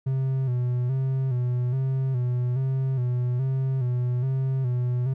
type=tone with vibrato; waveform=triangle; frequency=128.1 Hz; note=C3; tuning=36 cents flat; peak=-20 dBFS; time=0.06-5.14 s; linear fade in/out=10 ms; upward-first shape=square; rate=1.2 Hz; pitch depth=63 cents each way; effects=none